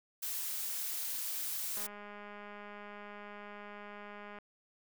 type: noise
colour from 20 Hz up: blue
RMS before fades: -38 dBFS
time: 0.22-1.87 s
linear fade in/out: 10 ms
type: click train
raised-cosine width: 0.5 ms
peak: -34 dBFS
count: 540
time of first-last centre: 1.77-4.387 s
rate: 206 Hz
effects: none